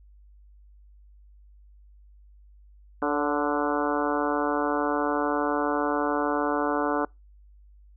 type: harmonic tone with a mistuned harmonic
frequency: 146.83 Hz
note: D3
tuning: in tune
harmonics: 2 / 3 / 4 / 5 / 6 / 7 / 8 / 9 / 10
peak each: -28 / -30 / -31 / -32 / -33 / -33 / -34 / -35 / -35 dBFS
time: 3.02-7.05 s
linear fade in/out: 2 ms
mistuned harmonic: 4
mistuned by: -35 cents
effects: noise-tail reverb RT60 0.2 s tail -26 dB re dry + added 50 Hz sine -50 dBFS peak until 7.96 s